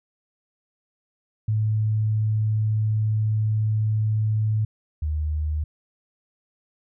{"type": "tone pair in turn", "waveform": "sine", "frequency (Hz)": [108.2, 76.51], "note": ["A2", "D#2"], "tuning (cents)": [-29, -29], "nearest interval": "tritone", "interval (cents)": 600, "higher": "first", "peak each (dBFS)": [-19, -22], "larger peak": "first", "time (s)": [[1.48, 4.65], [5.02, 5.64]], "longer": "first", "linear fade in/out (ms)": 5, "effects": []}